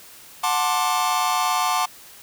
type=chord; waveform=45% pulse; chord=D dominant seventh; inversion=first; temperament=just; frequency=734.2 / 881 / 1057.2 / 1174.7 Hz; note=F#5 / A5 / C6 / D6; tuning=-14 / +2 / +18 / 0 cents; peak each=-25 dBFS; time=0.43-1.86 s; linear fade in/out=10 ms; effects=white hiss -45 dBFS RMS until 2.22 s